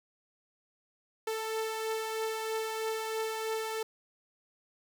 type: beating tone pair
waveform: sawtooth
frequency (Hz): 441.6 / 444.7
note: A4 / A4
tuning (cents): +6 / +18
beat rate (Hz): 3.1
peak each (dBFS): -29 / -37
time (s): 1.27-3.83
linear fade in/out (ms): 5
effects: none